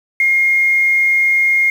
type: tone with quantisation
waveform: sine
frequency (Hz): 2136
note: C7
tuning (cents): +35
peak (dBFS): -10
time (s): 0.2-1.7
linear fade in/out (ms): 2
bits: 6
effects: none